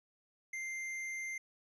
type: tone with tanh clipping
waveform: triangle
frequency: 2093 Hz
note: C7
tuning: in tune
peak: -40 dBFS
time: 0.53-1.38 s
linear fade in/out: 5 ms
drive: 17 dB
effects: resampled to 22050 Hz